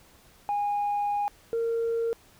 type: tone pair in turn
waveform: sine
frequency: 820 / 460.6 Hz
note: G#5 / A#4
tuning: -22 / -21 cents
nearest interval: minor seventh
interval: 999 cents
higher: first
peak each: -23 dBFS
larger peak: neither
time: 0.49-1.28 / 1.53-2.13 s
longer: first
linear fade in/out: 0 ms
effects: tanh soft clip ceiling -22 dBFS + pink hiss -57 dBFS RMS until 2.39 s